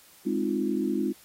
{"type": "chord", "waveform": "sine", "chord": "F minor seventh", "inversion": "first", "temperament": "equal", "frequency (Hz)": [207.7, 261.6, 311.1, 349.2], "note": ["Ab3", "C4", "Eb4", "F4"], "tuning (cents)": [0, 0, 0, 0], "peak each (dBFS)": -30, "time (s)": [0.25, 1.13], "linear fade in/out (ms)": 20, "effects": ["white hiss -55 dBFS RMS until 1.24 s", "AAC 48 kbps"]}